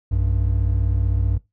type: tone pair together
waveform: triangle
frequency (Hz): 60.6 / 96.2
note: B1 / G2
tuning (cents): -32 / -32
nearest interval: minor sixth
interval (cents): 800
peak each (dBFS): -18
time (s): 0.11-1.38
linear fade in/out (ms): 10
effects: noise-tail reverb RT60 0.2 s tail -20 dB re dry